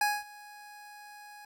25% pulse tone with ADSR envelope, 830.6 Hz, G#5, in tune, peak -20 dBFS, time 0.01-1.45 s, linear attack 4 ms, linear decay 220 ms, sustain -23 dB, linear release 4 ms, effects 10-bit

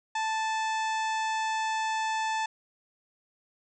harmonic tone with a mistuned harmonic, 880 Hz, A5, in tune, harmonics 1 / 2 / 3 / 4 / 5 / 6 / 7 / 8 / 9, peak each -28 / -35 / -39 / -42 / -47 / -48 / -47 / -48 / -51 dBFS, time 0.15-2.46 s, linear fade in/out 5 ms, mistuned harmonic 3, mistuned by -24 cents, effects none

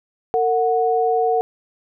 sine tone pair together, 455.2 / 735.6 Hz, A#4 / F#5, -41 / -10 cents, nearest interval minor sixth, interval 831 cents, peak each -18 dBFS, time 0.34-1.41 s, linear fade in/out 0 ms, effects none

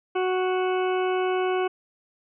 harmonic tone, 370 Hz, F#4, in tune, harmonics 1 / 2 / 3 / 4 / 6 / 7 / 8, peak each -23 / -29 / -33 / -35 / -39 / -40 / -41 dBFS, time 0.15-1.68 s, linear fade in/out 10 ms, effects none

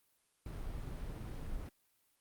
brown noise, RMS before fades -42 dBFS, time 0.46-1.69 s, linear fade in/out 2 ms, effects white hiss -75 dBFS RMS until 2.2 s + Opus 32 kbps

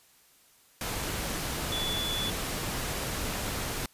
sine tone in noise, 3446 Hz, A7, 37 cents flat, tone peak -31 dBFS, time 1.72-2.3 s, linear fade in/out 2 ms, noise pink, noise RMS -33 dBFS, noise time 0.81-3.86 s, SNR -1 dB, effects white hiss -61 dBFS RMS until 3.93 s + resampled to 32000 Hz

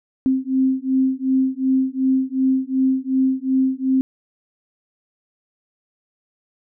sine beating tone pair, 261.6 / 264.3 Hz, C4 / C4, 0 / +18 cents, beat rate 2.7 Hz, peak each -19 dBFS, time 0.26-4.01 s, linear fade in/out 0 ms, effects none

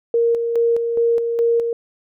sine tone with tremolo, 466.2 Hz, A#4, in tune, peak -13 dBFS, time 0.14-1.73 s, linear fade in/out 2 ms, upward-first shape square, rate 2.4 Hz, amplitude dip 45%, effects none

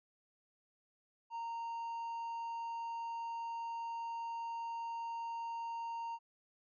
triangle tone, 925 Hz, A#5, 14 cents flat, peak -37 dBFS, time 1.3-6.19 s, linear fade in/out 50 ms, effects resampled to 16000 Hz

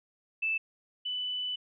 sine tone pair in turn, 2637 / 2989 Hz, E7 / F#7, 0 / +17 cents, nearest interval major second, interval 217 cents, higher second, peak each -27 / -31 dBFS, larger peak first, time 0.42-0.58 / 1.05-1.56 s, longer second, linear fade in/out 10 ms, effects none

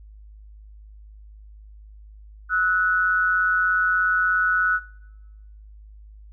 sine tone pair together, 1296.8 / 1480 Hz, E6 / F#6, -29 / 0 cents, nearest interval major second, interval 229 cents, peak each -24 / -19 dBFS, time 2.49-4.8 s, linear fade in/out 50 ms, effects noise-tail reverb RT60 1.0 s tail -21 dB re dry + added 52 Hz sine -42 dBFS peak until 6.32 s

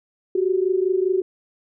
sine tone pair together, 367 / 392 Hz, F#4 / G4, -14 / 0 cents, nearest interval minor second, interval 114 cents, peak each -19 / -22 dBFS, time 0.35-1.22 s, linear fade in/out 5 ms, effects none

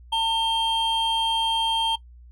triangle tone pair together, 904 / 3188 Hz, A5 / G7, +47 / +28 cents, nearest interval octave + minor seventh, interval 2181 cents, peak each -21 dBFS, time 0.12-1.96 s, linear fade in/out 10 ms, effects noise-tail reverb RT60 0.1 s tail -19 dB re dry + added 60 Hz sine -44 dBFS peak until 2.31 s

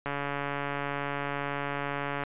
click train, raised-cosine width 0.5 ms, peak -17 dBFS, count 310, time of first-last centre 0.06-2.236 s, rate 142 Hz, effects resampled to 8000 Hz

